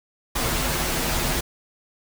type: noise with comb filter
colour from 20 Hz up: pink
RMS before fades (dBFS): -24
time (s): 0.35-1.41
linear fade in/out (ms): 10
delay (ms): 10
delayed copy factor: -0.95
effects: none